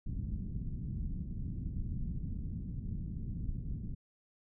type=low-pass noise; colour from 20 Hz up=pink; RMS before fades=-38 dBFS; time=0.06-3.95 s; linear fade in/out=10 ms; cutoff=210 Hz; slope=24 dB/octave; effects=none